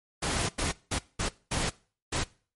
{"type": "noise bursts at uneven times", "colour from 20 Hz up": "pink", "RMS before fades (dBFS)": -29, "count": 6, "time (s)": [[0.22, 0.49], [0.58, 0.72], [0.91, 0.99], [1.19, 1.29], [1.51, 1.7], [2.12, 2.24]], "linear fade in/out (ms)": 10, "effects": ["noise-tail reverb RT60 0.4 s tail -21 dB re dry", "MP3 48 kbps"]}